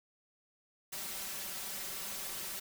white noise with comb filter, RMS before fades -41 dBFS, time 0.92-2.6 s, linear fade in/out 10 ms, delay 5.2 ms, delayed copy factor +0.85, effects none

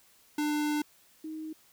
square / sine tone pair in turn, 298.5 / 313.8 Hz, D4 / D#4, +28 / +15 cents, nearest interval minor second, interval 87 cents, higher second, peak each -28 / -36 dBFS, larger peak first, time 0.38-0.82 / 1.24-1.53 s, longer first, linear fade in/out 5 ms, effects white hiss -62 dBFS RMS until 1.72 s

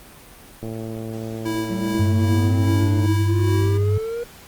click train, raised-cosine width 2 ms, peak -18 dBFS, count 273, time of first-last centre 0.63-3.059 s, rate 112 Hz
square tone with tremolo, 327.9 Hz, E4, 9 cents flat, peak -23 dBFS, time 1.45-3.78 s, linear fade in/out 10 ms, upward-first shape sine, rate 2.5 Hz, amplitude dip 55%
triangle exponential sweep, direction up, 187.6 to 480 Hz, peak -22 dBFS, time 1.7-4.24 s, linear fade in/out 10 ms
sine tone with pitch glide, 98 to 99.37 Hz, G2 to G2, 0 to +24 cents, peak -16 dBFS, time 1.99-3.98 s, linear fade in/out 5 ms, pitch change +24 cents, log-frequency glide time 2.14-2.9 s
effects pink hiss -44 dBFS RMS until 4.47 s + Opus 32 kbps

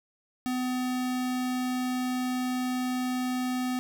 square tone, 252.5 Hz, B3, 39 cents sharp, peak -28 dBFS, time 0.46-3.79 s, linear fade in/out 0 ms, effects none

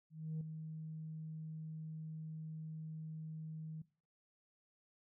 sine tone with ADSR envelope, 157.7 Hz, D#3, 24 cents sharp, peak -35 dBFS, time 0.1-3.82 s, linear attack 310 ms, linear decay 3 ms, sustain -8 dB, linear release 6 ms, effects noise-tail reverb RT60 0.4 s tail -20 dB re dry + tanh soft clip ceiling -36 dBFS

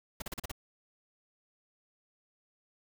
pink noise bursts, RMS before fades -38 dBFS, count 6, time 0.2-0.516 s, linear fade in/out 5 ms, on 21 ms, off 38 ms, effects none

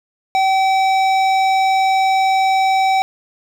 sine tone with hard clipping, 767 Hz, G5, 38 cents flat, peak -14 dBFS, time 0.35-3.02 s, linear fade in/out 0 ms, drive 13 dB, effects none

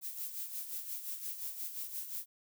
violet noise with tremolo, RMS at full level -39 dBFS, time 0.01-2.26 s, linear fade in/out 50 ms, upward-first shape sine, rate 5.7 Hz, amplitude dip 60%, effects none

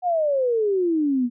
sine exponential sweep, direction down, 740 to 234.9 Hz, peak -18 dBFS, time 0.02-1.3 s, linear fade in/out 50 ms, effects none

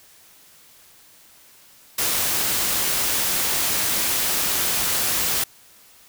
white noise, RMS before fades -22 dBFS, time 1.98-5.44 s, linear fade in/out 5 ms, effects white hiss -51 dBFS RMS until 6.08 s

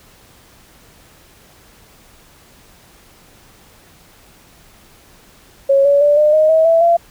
sine tone with pitch steps, 550 / 567.1 / 584.7 / 602.9 / 621.6 / 641 / 660.9 / 681.4 Hz, C#5 / C#5 / D5 / D5 / D#5 / E5 / E5 / F5, -14 / +39 / -8 / +45 / -2 / -49 / +4 / -43 cents, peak -8 dBFS, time 5.69-6.97 s, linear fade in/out 10 ms, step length 160 ms, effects pink hiss -47 dBFS RMS until 7.1 s

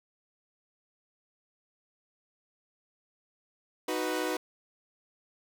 sawtooth chord, B major, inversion first, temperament equal, 311.1 / 370 / 493.9 Hz, D#4 / F#4 / B4, 0 / 0 / 0 cents, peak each -30 dBFS, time 3.88-4.37 s, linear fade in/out 5 ms, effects none

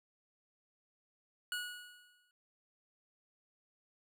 25% pulse tone with exponential decay, 1458 Hz, F#6, 26 cents flat, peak -31 dBFS, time 1.52-2.31 s, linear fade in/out 1 ms, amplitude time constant 170 ms, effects none

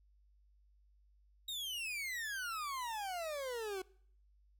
40% pulse exponential sweep, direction down, 3813 to 365.9 Hz, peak -38 dBFS, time 1.48-3.82 s, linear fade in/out 5 ms, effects noise-tail reverb RT60 0.6 s tail -23 dB re dry + added 50 Hz sine -65 dBFS peak until 4.59 s

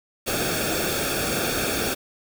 pink noise with comb filter, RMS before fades -25 dBFS, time 0.26-1.95 s, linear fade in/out 20 ms, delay 1 ms, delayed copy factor -0.75, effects none

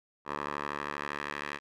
10% pulse tone with band-pass filter sweep, 72.6 Hz, D2, 19 cents flat, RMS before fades -37 dBFS, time 0.25-1.6 s, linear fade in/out 50 ms, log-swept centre 1100 to 1900 Hz, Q 1.5, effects none

